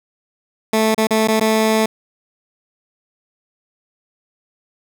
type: tone with dropouts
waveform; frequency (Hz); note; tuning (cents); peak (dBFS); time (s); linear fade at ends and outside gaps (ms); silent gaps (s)
15% pulse; 219.5; A3; -4; -7; 0.73-1.86; 5; 0.946-0.978 / 1.071-1.107 / 1.275-1.283 / 1.398-1.409
effects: none